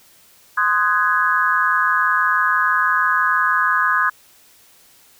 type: chord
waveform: sine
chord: Ab dominant seventh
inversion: first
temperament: just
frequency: 1038.3 / 1245.9 / 1495.1 / 1661.2 Hz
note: C6 / Eb6 / Gb6 / Ab6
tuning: -14 / +2 / +18 / 0 cents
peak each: -21 / -19 / -21 / -19 dBFS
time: 0.57-4.1 s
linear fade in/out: 10 ms
effects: white hiss -51 dBFS RMS until 5.19 s